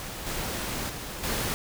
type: noise with level steps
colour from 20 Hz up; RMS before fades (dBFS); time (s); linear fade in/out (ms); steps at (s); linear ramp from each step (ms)
pink; -37 / -32 / -37 / -29; 0-1.54; 0; 0.26 / 0.89 / 1.23; 10
effects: none